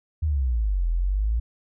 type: exponential two-way sweep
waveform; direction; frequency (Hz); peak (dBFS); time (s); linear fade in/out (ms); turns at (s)
sine; down then up; 81.3 to 41.2 to 58.3; -20; 0.22-1.4; 10; 0.89
effects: none